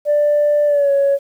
sine tone with pitch glide, 589 to 557.9 Hz, D5 to C#5, +5 to +11 cents, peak -10 dBFS, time 0.05-1.19 s, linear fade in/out 50 ms, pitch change -94 cents, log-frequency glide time 0.66-0.91 s, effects tanh soft clip ceiling -8 dBFS + 8-bit

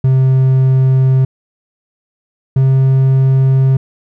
triangle tone pair in turn, 131.5 / 133.1 Hz, C3 / C3, +9 / +30 cents, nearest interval unison, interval 21 cents, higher second, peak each -5 dBFS, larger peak neither, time 0.04-1.25 / 2.56-3.77 s, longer neither, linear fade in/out 5 ms, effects none

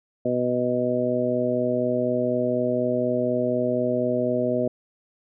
harmonic tone, 124.1 Hz, B2, 9 cents sharp, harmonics 1 / 2 / 3 / 4 / 5, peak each -33 / -26 / -28 / -27 / -25 dBFS, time 0.25-4.68 s, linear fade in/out 5 ms, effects none

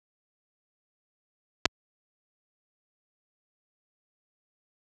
clicks, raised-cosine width 0.2 ms, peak -3 dBFS, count 2, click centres 1.655 / 1.658 s, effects high-pass 60 Hz 12 dB/octave

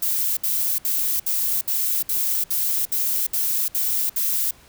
violet noise bursts, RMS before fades -22 dBFS, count 11, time 0.02-4.51 s, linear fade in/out 5 ms, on 350 ms, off 64 ms, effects pink hiss -51 dBFS RMS until 4.68 s

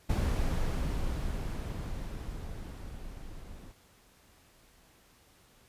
brown noise with level ramp, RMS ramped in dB -27 to -47 dBFS, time 0.09-3.72 s, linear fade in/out 10 ms, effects pink hiss -62 dBFS RMS until 5.68 s + resampled to 32000 Hz

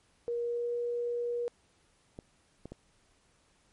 sine tone with pitch glide, 474 to 478.4 Hz, A#4 to A#4, +29 to +45 cents, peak -30 dBFS, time 0.28-1.48 s, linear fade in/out 0 ms, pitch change +16 cents, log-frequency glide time 0.41-0.74 s
clicks, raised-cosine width 2 ms, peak -29 dBFS, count 3, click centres 2.189 / 2.656 / 2.72 s
effects pink hiss -68 dBFS RMS until 3.72 s + MP3 48 kbps

